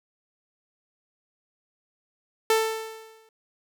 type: tone with exponential decay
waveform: sawtooth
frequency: 443.3 Hz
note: A4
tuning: 13 cents sharp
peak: -13 dBFS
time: 2.5-3.29 s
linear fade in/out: 2 ms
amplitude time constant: 170 ms
effects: none